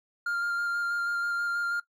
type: tone with vibrato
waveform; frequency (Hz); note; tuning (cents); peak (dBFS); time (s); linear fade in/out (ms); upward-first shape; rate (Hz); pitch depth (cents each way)
triangle; 1400; F6; +4; -25; 0.26-1.8; 5; square; 6.2; 10
effects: noise-tail reverb RT60 0.1 s tail -18 dB re dry